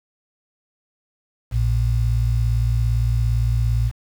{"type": "tone pair together", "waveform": "sine", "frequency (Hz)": [57.55, 115.1], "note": ["A#1", "A#2"], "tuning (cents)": [-22, -22], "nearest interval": "octave", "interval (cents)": 1200, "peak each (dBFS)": -19, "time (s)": [1.51, 3.92], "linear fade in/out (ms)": 50, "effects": ["7-bit"]}